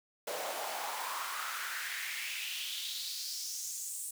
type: noise with high-pass filter sweep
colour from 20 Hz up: pink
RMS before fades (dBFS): -39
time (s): 0.27-4.11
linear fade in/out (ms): 5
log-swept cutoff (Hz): 540 to 8800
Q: 3.4
effects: none